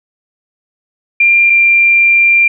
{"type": "tone pair in turn", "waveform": "sine", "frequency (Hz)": [2387, 2378], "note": ["D7", "D7"], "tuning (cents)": [28, 21], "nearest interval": "unison", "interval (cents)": 7, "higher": "first", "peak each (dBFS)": -5, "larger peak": "neither", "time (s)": [[1.2, 1.5], [1.5, 2.48]], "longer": "second", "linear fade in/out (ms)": 5, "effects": []}